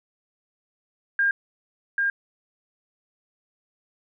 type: tone with echo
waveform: sine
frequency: 1609 Hz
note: G6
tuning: 45 cents sharp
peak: -18 dBFS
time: 1.19-1.31 s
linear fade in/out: 2 ms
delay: 790 ms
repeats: 1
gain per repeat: -2 dB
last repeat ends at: 2.1 s
effects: none